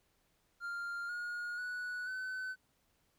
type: tone with pitch steps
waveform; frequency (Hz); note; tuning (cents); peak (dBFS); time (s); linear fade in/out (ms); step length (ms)
triangle; 1396.9 / 1435.3 / 1474.8 / 1515.4; F6 / F6 / F#6 / F#6; 0 / +47 / -6 / +41; -36; 0.6-2.56; 50; 490
effects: pink hiss -75 dBFS RMS until 3.18 s